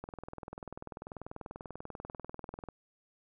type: click train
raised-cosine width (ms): 1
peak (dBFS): -28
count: 55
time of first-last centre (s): 0.04-2.687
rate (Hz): 20.4
effects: none